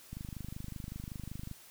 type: click train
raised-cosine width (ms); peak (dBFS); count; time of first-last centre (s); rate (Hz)
5; -29; 36; 0.13-1.513; 25.3
effects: white hiss -56 dBFS RMS until 1.7 s